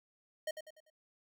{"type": "tone with echo", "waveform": "square", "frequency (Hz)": 622.3, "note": "D#5", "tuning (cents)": 0, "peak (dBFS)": -35, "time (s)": [0.47, 0.51], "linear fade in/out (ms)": 5, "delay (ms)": 98, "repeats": 4, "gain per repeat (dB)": -8, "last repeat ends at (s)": 0.902, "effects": []}